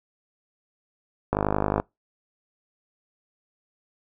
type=click train; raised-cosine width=1 ms; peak=-8 dBFS; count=25; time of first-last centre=1.33-1.8 s; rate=51.1 Hz; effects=noise-tail reverb RT60 0.2 s tail -26 dB re dry